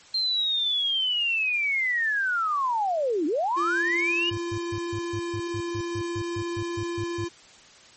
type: linear two-way sweep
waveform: sine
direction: down then up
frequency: 4186 to 281.4 to 2929 Hz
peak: -22 dBFS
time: 0.14-4.3 s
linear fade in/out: 5 ms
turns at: 3.26 s
type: tone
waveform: square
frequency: 343.3 Hz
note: F4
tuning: 30 cents flat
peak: -29 dBFS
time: 3.56-7.29 s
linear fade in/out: 20 ms
type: tone bursts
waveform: triangle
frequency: 103.83 Hz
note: G#2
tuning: in tune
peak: -28 dBFS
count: 15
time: 4.31-7.245 s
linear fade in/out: 5 ms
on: 65 ms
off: 140 ms
effects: white hiss -51 dBFS RMS until 7.96 s + MP3 32 kbps